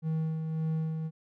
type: tone with tremolo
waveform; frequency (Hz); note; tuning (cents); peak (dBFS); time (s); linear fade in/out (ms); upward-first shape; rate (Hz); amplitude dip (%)
triangle; 159.2; D#3; +40; -25; 0.02-1.11; 50; sine; 1.8; 40
effects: none